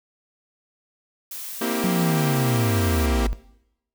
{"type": "noise", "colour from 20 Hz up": "blue", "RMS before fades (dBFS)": -34, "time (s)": [1.31, 3.06], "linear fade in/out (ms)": 2}
{"type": "chord", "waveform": "sawtooth", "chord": "C dominant seventh", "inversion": "third", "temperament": "equal with one note detuned", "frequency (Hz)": [233.1, 261.6, 323.6, 392], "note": ["Bb3", "C4", "E4", "G4"], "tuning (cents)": [0, 0, -32, 0], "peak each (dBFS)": [-22, -26, -26, -25], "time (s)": [1.61, 3.27], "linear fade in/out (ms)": 5}
{"type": "linear sweep", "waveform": "sine", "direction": "down", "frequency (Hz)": [187.1, 46.28], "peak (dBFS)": -20, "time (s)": [1.84, 3.33], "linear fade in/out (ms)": 0}
{"effects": ["noise-tail reverb RT60 0.8 s tail -20 dB re dry"]}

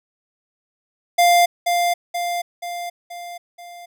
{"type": "tone with echo", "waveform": "square", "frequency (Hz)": 698.5, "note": "F5", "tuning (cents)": 0, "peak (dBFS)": -12, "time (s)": [1.18, 1.46], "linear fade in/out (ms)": 10, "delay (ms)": 480, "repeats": 5, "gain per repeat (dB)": -5, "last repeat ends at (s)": 3.86, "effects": []}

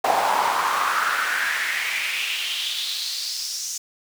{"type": "noise with high-pass filter sweep", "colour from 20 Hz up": "brown", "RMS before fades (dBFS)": -24, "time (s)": [0.04, 3.78], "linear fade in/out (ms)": 5, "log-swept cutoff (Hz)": [740, 6300], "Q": 4.2, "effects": []}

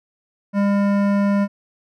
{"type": "tone with hard clipping", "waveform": "sine", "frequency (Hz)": 201.1, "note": "G3", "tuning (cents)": 44, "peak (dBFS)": -17, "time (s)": [0.53, 1.48], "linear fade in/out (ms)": 50, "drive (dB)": 15, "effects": []}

